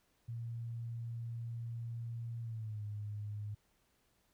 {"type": "tone with pitch glide", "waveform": "sine", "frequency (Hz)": [116.54, 104.43], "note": ["A#2", "G#2"], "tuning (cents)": [0, 10], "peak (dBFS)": -39, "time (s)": [0.28, 3.55], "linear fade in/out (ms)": 10, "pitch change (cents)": -190, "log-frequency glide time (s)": [2.41, 2.83], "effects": ["pink hiss -75 dBFS RMS until 4.33 s"]}